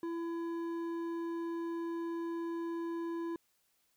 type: tone with hard clipping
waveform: sine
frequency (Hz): 335.4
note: E4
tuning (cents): +30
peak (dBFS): -37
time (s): 0.03-3.36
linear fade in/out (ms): 2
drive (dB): 8
effects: white hiss -75 dBFS RMS until 3.96 s